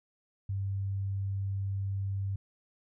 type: tone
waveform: sine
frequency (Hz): 98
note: G2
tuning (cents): 0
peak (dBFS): -30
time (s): 0.49-2.36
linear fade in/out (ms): 5
effects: none